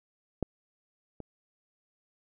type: clicks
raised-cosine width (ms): 2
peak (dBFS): -15 / -27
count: 2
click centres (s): 0.427 / 1.203
effects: none